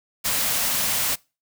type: band-stop noise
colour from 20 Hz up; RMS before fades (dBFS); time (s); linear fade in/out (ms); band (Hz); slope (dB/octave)
white; -23; 0.24-1.16; 20; 310 to 440; 96
effects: noise-tail reverb RT60 0.3 s tail -25 dB re dry